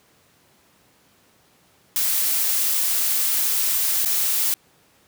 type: noise with dropouts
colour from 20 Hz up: blue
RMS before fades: -21 dBFS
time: 1.96-4.54 s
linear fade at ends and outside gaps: 0 ms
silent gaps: 4.049-4.058 s
effects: pink hiss -58 dBFS RMS until 5.07 s + high-pass 100 Hz 12 dB/octave